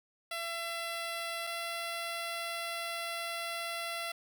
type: tone pair in turn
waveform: 10% pulse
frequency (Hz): 674 / 677.4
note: E5 / E5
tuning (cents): +38 / +47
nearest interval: unison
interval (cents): 9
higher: second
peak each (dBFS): -27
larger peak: neither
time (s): 0.31-1.47 / 1.47-4.12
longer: second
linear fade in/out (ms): 5
effects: none